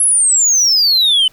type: exponential sweep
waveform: sine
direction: down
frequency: 11000 to 2985 Hz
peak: -6 dBFS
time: 0-1.28 s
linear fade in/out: 5 ms
effects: tanh soft clip ceiling -8 dBFS + pink hiss -50 dBFS RMS until 1.32 s